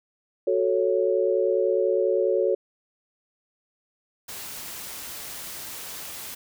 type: chord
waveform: sine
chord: F# minor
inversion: none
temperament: equal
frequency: 370 / 440 / 554.4 Hz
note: F#4 / A4 / C#5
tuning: 0 / 0 / 0 cents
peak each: -24 dBFS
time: 0.47-2.55 s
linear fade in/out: 5 ms
type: noise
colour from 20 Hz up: white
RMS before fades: -37 dBFS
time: 4.28-6.35 s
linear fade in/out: 10 ms
effects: none